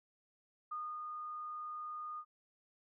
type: tone with ADSR envelope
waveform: sine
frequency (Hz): 1226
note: D#6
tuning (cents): -26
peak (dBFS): -38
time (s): 0.71-2.25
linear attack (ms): 10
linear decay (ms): 260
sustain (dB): -3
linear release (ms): 64
effects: none